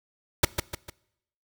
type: noise with echo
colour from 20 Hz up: pink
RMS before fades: -18 dBFS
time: 0.43-0.45 s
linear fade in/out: 5 ms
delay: 150 ms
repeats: 3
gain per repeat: -7 dB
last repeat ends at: 0.9 s
effects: noise-tail reverb RT60 0.8 s tail -22 dB re dry